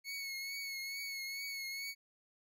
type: tone with vibrato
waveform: 25% pulse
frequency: 2200 Hz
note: C#7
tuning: 14 cents flat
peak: -36 dBFS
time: 0.04-1.95 s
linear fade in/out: 50 ms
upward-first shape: triangle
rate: 2.3 Hz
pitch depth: 41 cents each way
effects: none